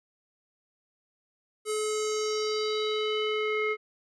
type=tone with low-pass filter sweep; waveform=square; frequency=428.7 Hz; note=A4; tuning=45 cents flat; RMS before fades=-29 dBFS; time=1.65-3.77 s; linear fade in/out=50 ms; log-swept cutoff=9400 to 2000 Hz; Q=4; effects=none